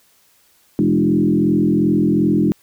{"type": "tone with frequency modulation", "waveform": "sine", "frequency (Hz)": 253.1, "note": "B3", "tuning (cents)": 43, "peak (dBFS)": -12, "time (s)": [0.79, 2.52], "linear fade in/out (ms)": 0, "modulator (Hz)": 42.7, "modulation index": 2.2, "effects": ["white hiss -56 dBFS RMS until 2.62 s"]}